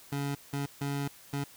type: tone bursts at uneven times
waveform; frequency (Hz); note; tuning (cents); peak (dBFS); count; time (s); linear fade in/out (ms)
25% pulse; 141.1; C#3; +31; -27; 4; 0.12-0.35 / 0.53-0.66 / 0.81-1.08 / 1.33-1.44; 5
effects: white hiss -54 dBFS RMS until 1.56 s